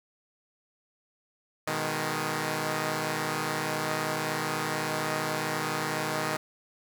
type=chord; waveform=5% pulse; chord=G# minor; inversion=first; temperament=equal; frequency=123.47 / 155.56 / 207.7 Hz; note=B2 / D#3 / G#3; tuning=0 / 0 / 0 cents; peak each=-24 / -19 / -24 dBFS; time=1.67-6.37 s; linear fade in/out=5 ms; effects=none